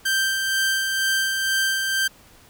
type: tone with tremolo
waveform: sawtooth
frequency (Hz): 1568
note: G6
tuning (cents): 0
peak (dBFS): -15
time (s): 0.05-2.08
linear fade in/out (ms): 10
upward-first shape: sine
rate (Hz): 2.1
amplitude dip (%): 35
effects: pink hiss -51 dBFS RMS until 2.49 s